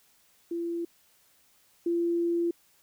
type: tone pair in turn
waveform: sine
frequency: 339.7 / 341.5 Hz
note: F4 / F4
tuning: -48 / -39 cents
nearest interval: unison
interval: 9 cents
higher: second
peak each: -29 / -24 dBFS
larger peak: second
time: 0.51-0.85 / 1.86-2.51 s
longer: second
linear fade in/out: 5 ms
effects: white hiss -64 dBFS RMS until 2.82 s

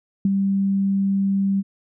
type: tone with ADSR envelope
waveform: sine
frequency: 196 Hz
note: G3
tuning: in tune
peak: -13 dBFS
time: 0.25-1.63 s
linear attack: 3 ms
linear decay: 26 ms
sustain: -4 dB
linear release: 38 ms
effects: none

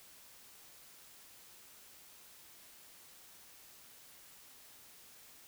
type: silence
effects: white hiss -58 dBFS RMS until 5.47 s

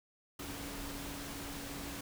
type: tone in noise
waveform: sine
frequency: 282.1 Hz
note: C#4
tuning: 30 cents sharp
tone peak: -47 dBFS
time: 0.39-2.01 s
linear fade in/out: 5 ms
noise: pink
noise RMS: -44 dBFS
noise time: 0.39-2.01 s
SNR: -6 dB
effects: none

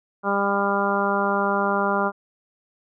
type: harmonic tone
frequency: 199.7 Hz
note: G3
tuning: 32 cents sharp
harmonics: 1 / 2 / 3 / 4 / 5 / 6 / 7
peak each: -27 / -27 / -27 / -27 / -27 / -27 / -27 dBFS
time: 0.23-2.12 s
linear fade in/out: 50 ms
effects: none

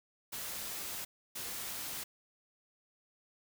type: noise bursts at uneven times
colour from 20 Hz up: white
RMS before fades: -41 dBFS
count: 2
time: 0.32-1.05 / 1.35-2.04 s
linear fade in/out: 10 ms
effects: none

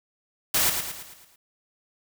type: noise with echo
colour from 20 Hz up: white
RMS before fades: -22 dBFS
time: 0.54-0.7 s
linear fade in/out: 5 ms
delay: 110 ms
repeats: 6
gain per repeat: -6 dB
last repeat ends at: 1.36 s
effects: none

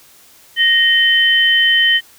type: tone pair together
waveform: sine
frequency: 1864.7 / 3063 Hz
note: A#6 / G7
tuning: 0 / -41 cents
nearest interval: major sixth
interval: 859 cents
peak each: -12 dBFS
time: 0.56-2.01 s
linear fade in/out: 50 ms
effects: white hiss -46 dBFS RMS until 2.18 s

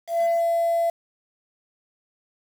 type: tone with ADSR envelope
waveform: sine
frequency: 675 Hz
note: E5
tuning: 41 cents sharp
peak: -15 dBFS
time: 0.07-0.9 s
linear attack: 140 ms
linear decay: 200 ms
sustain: -2 dB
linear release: 4 ms
effects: tanh soft clip ceiling -17 dBFS + 7-bit

